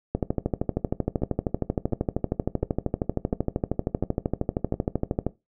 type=two click trains; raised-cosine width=2 ms; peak=-16 / -10 dBFS; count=6 / 67; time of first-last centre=1.22-4.741 / 0.15-5.266 s; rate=1.42 / 12.9 Hz; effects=noise-tail reverb RT60 0.2 s tail -17 dB re dry